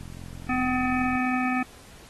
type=click train; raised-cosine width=5 ms; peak=-29 dBFS; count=51; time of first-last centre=0.01-1.154 s; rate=43.7 Hz
type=harmonic tone; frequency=253.3 Hz; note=B3; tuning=44 cents sharp; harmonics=1 / 3 / 5 / 7 / 9 / 10; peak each=-25 / -30 / -32 / -33 / -35 / -35 dBFS; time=0.49-1.63 s; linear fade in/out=5 ms
effects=pink hiss -50 dBFS RMS until 2.09 s + AAC 32 kbps